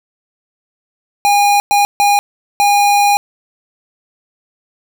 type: tone bursts at uneven times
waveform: square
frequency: 815 Hz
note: G#5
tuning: 33 cents flat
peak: -9 dBFS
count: 4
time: 1.25-1.6 / 1.71-1.85 / 2-2.19 / 2.6-3.17 s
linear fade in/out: 0 ms
effects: none